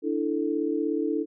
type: chord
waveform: sine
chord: D suspended second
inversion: none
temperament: just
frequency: 293.7 / 330.4 / 440.5 Hz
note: D4 / E4 / A4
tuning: 0 / +4 / +2 cents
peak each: -28 / -28 / -29 dBFS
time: 0.02-1.26 s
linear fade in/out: 50 ms
effects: none